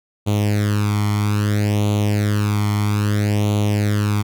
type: tone with flanger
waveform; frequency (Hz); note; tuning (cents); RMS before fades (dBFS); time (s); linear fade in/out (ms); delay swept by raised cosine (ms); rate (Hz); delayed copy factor
sawtooth; 103.83; G#2; 0; -18; 0.26-4.23; 20; 0.29 to 0.93; 0.61; +0.8
effects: none